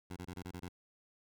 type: tone bursts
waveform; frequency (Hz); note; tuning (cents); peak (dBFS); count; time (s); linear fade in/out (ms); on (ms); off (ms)
15% pulse; 90; F#2; -47; -36; 7; 0.1-0.687; 10; 65; 22
effects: none